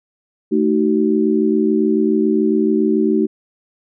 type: chord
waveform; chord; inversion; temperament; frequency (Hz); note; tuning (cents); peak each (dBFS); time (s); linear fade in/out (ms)
sine; D# diminished; second; equal with one note detuned; 220 / 311.1 / 378.2; A3 / D#4 / F#4; 0 / 0 / +38; -17; 0.51-3.27; 20
effects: none